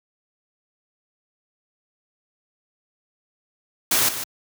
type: noise with echo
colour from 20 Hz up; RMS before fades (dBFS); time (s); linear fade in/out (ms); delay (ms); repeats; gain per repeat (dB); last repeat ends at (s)
white; -19; 3.91-4.09; 5; 150; 1; -10; 4.24
effects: high-pass 100 Hz 12 dB/octave